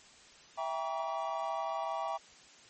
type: chord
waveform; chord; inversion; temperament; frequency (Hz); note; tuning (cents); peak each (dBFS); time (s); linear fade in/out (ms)
triangle; E diminished seventh; none; just; 659.3 / 791.1 / 949.3 / 1139.2; E5 / G5 / Bb5 / Db6; 0 / +16 / +31 / +47; -36 / -36 / -38 / -38; 0.57-2.18; 20
effects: white hiss -57 dBFS RMS until 2.69 s + MP3 32 kbps